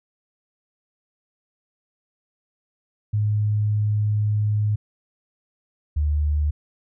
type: tone pair in turn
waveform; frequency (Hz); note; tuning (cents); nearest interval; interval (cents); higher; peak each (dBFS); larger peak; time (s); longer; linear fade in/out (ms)
sine; 105.4 / 74.53; G#2 / D2; +26 / +26; tritone; 600; first; -18; neither; 3.13-4.76 / 5.96-6.51; first; 10
effects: none